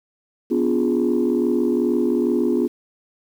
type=chord; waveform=sine; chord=B diminished seventh; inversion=none; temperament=equal with one note detuned; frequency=246.9 / 289.3 / 349.2 / 415.3 Hz; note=B3 / D4 / F4 / Ab4; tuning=0 / -26 / 0 / 0 cents; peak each=-20 / -23 / -20 / -23 dBFS; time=0.5-2.68 s; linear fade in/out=20 ms; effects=tanh soft clip ceiling -10 dBFS + 8-bit